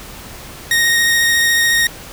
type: tone with vibrato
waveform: sawtooth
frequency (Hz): 1864.7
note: A#6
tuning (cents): 0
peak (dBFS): -8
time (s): 0.71-1.87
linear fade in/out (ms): 2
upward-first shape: triangle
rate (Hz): 14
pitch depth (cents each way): 15
effects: pink hiss -34 dBFS RMS until 2.12 s